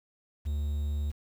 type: tone with quantisation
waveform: triangle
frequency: 73.42 Hz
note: D2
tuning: in tune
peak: -26 dBFS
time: 0.45-1.12 s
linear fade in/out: 20 ms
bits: 9
effects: none